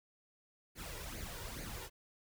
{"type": "noise with flanger", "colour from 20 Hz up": "pink", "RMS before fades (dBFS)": -45, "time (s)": [0.75, 1.9], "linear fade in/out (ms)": 50, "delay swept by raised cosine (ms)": [0.44, 2.14], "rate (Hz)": 2.3, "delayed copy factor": 0.65, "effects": []}